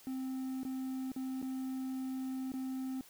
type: tone with dropouts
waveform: triangle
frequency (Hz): 261.6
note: C4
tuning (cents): 0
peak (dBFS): -34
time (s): 0.07-3.01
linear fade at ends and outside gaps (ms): 1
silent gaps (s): 0.633-0.65 / 1.118-1.162 / 1.417-1.426 / 2.519-2.538
effects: white hiss -59 dBFS RMS until 3.09 s